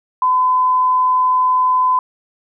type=tone; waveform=sine; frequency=1014 Hz; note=B5; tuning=45 cents sharp; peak=-11 dBFS; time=0.22-1.99 s; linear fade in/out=2 ms; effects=none